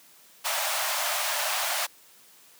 pink high-pass noise, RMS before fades -28 dBFS, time 0.44-1.87 s, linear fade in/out 20 ms, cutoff 580 Hz, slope 96 dB/octave, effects white hiss -55 dBFS RMS until 2.59 s + high-pass 150 Hz 12 dB/octave

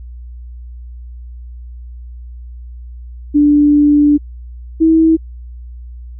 sine tone pair in turn, 293.2 / 322.7 Hz, D4 / E4, -3 / -37 cents, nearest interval major second, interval 166 cents, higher second, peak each -6 dBFS, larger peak neither, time 3.34-4.18 / 4.8-5.17 s, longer first, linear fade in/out 20 ms, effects added 60 Hz sine -28 dBFS peak until 6.19 s

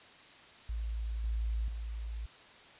sine tone with level steps, 55.7 Hz, A1, 22 cents sharp, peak -33 / -30 / -36 dBFS, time 0.69-2.26 s, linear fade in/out 5 ms, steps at 1.24 / 1.68 s, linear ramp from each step 2 ms, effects white hiss -55 dBFS RMS until 2.79 s + resampled to 8000 Hz

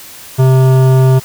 triangle tone with hard clipping, 130.81 Hz, C3, in tune, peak -7 dBFS, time 0.38-1.2 s, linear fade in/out 20 ms, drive 18 dB, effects white hiss -33 dBFS RMS until 1.24 s

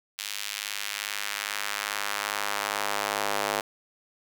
square tone with high-pass filter sweep, 51.2 Hz, G#1, 24 cents flat, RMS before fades -31 dBFS, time 0.18-3.61 s, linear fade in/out 5 ms, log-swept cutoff 3100 to 620 Hz, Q 0.99, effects none

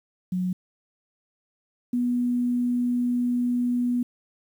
sine tone pair in turn, 182.6 / 244.4 Hz, F#3 / B3, -23 / -18 cents, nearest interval perfect fourth, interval 505 cents, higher second, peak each -23 / -21 dBFS, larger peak second, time 0.32-0.53 / 1.93-4.03 s, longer second, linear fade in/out 5 ms, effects 9-bit

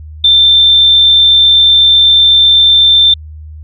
sine tone, 3566 Hz, A7, 22 cents sharp, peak -3 dBFS, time 0.24-3.14 s, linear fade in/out 5 ms, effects added 77 Hz sine -26 dBFS peak until 3.63 s

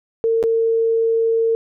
sine tone with dropouts, 454.2 Hz, A#4, 45 cents flat, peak -14 dBFS, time 0.24-1.55 s, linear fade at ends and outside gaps 0 ms, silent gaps 0.428-0.438 s, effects none

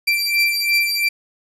30% pulse beating tone pair, 2349 / 2351.9 Hz, D7 / D7, 0 / +2 cents, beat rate 2.9 Hz, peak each -16 / -17 dBFS, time 0.07-1.09 s, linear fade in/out 10 ms, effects resampled to 32000 Hz

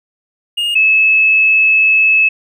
triangle / sine tone pair in turn, 2844 / 2598 Hz, F7 / E7, +31 / -26 cents, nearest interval major second, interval 157 cents, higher first, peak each -12 / -7 dBFS, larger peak second, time 0.57-0.75 / 0.75-2.29 s, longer second, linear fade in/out 10 ms, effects none

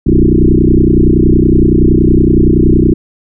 sine tone with frequency modulation, 186 Hz, F#3, 9 cents sharp, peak -4 dBFS, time 0.06-2.94 s, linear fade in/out 10 ms, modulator 30.7 Hz, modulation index 5.9, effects none

